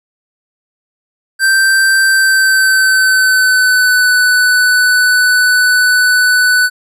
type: tone with pitch glide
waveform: square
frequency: 1564 to 1494.2 Hz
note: G6 to F#6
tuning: -4 to +17 cents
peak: -8 dBFS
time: 1.39-6.7 s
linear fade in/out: 50 ms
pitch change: -79 cents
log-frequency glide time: 2.02-4.11 s
effects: resampled to 32000 Hz